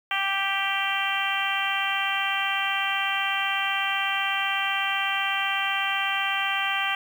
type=harmonic tone; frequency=392 Hz; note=G4; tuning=in tune; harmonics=2 / 3 / 4 / 5 / 6 / 7 / 8; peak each=-31 / -31 / -31 / -31 / -31 / -31 / -31 dBFS; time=0.11-6.95 s; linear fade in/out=2 ms; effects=8-bit